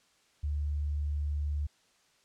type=tone; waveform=sine; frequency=73.42 Hz; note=D2; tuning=in tune; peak=-29 dBFS; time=0.43-1.67 s; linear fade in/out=10 ms; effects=white hiss -67 dBFS RMS until 2.24 s + low-pass 7000 Hz 12 dB/octave